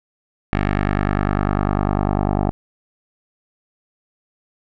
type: tone with low-pass filter sweep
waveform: 10% pulse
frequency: 50 Hz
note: G1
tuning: 35 cents sharp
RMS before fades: -19 dBFS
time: 0.53-2.51 s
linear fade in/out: 0 ms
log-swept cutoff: 2200 to 800 Hz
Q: 1.7
effects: none